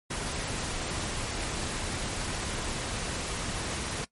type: noise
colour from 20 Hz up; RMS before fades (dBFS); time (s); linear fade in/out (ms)
pink; -33; 0.1-4.05; 10
effects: noise-tail reverb RT60 0.1 s tail -19 dB re dry + MP3 48 kbps